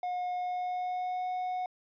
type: tone with pitch glide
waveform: triangle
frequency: 721 to 732.8 Hz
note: F#5 to F#5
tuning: -45 to -17 cents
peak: -29 dBFS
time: 0.03-1.66 s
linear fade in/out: 2 ms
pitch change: +28 cents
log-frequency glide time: 0.34-1.27 s
effects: resampled to 11025 Hz